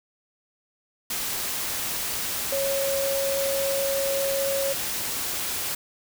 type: tone in noise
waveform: sine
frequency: 550 Hz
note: C#5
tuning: 14 cents flat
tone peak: -24 dBFS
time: 2.52-4.73 s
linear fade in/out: 5 ms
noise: white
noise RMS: -29 dBFS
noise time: 1.1-5.75 s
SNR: +2 dB
effects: none